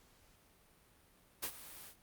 white noise with ADSR envelope, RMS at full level -36 dBFS, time 1.42-1.96 s, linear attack 18 ms, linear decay 69 ms, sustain -16 dB, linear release 90 ms, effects pink hiss -67 dBFS RMS until 2.02 s + Opus 48 kbps

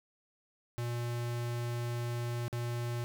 square tone with dropouts, 119.5 Hz, A#2, 43 cents sharp, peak -34 dBFS, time 0.78-3.04 s, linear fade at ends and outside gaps 0 ms, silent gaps 2.481-2.528 s, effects none

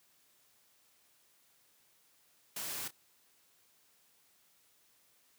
white noise with echo, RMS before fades -40 dBFS, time 2.56-2.88 s, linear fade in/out 5 ms, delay 30 ms, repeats 1, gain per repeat -14 dB, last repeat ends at 2.91 s, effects white hiss -69 dBFS RMS until 5.38 s + high-pass 80 Hz 12 dB/octave

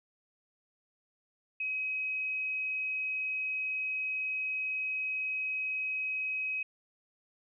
sine tone, 2538 Hz, D#7, 34 cents sharp, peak -31 dBFS, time 1.6-6.63 s, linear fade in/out 5 ms, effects none

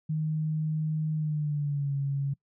sine tone with pitch glide, 155.56 to 139.39 Hz, D#3 to C#3, 0 to +10 cents, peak -26 dBFS, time 0.09-2.34 s, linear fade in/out 10 ms, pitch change -190 cents, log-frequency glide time 1.15-1.95 s, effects noise-tail reverb RT60 0.1 s tail -24 dB re dry

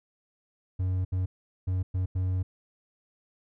triangle tone bursts at uneven times, 92.5 Hz, F#2, in tune, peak -23 dBFS, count 5, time 0.79-1.05 / 1.12-1.26 / 1.67-1.83 / 1.94-2.06 / 2.15-2.43 s, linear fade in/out 10 ms, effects none

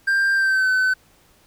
triangle tone with pitch glide, 1587 to 1517.1 Hz, G6 to F#6, +21 to +43 cents, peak -14 dBFS, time 0.07-0.94 s, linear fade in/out 10 ms, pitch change -78 cents, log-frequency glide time 0.34-0.69 s, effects pink hiss -56 dBFS RMS until 1.46 s

